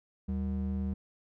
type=ring-modulated tone; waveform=triangle; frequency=136 Hz; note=C#3; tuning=33 cents flat; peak=-25 dBFS; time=0.28-0.94 s; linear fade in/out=10 ms; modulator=58.8 Hz; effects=none